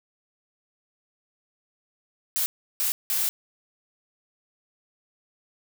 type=noise bursts at uneven times; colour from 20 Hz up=blue; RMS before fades=-25 dBFS; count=3; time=2.36-2.46 / 2.8-2.92 / 3.1-3.29 s; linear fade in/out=0 ms; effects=none